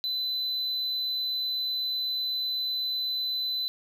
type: tone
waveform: triangle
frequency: 4016 Hz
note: B7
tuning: 28 cents sharp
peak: -26 dBFS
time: 0.04-3.68 s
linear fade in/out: 0 ms
effects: none